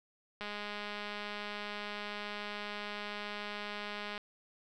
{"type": "click train", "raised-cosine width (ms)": 0.3, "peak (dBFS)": -25, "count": 781, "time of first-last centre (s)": [0.41, 4.178], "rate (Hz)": 207, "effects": []}